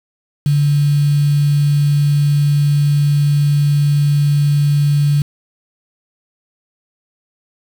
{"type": "tone with quantisation", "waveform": "sine", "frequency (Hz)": 144.9, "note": "D3", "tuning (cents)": -23, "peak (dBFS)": -10, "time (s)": [0.46, 5.22], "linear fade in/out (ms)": 2, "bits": 5, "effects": []}